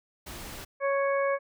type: noise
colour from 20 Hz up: pink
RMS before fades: -41 dBFS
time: 0.26-0.65 s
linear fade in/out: 10 ms
type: harmonic tone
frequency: 554.4 Hz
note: C#5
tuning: in tune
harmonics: 1 / 2 / 3 / 4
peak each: -25 / -31 / -35 / -37 dBFS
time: 0.8-1.39 s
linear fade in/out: 50 ms
effects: none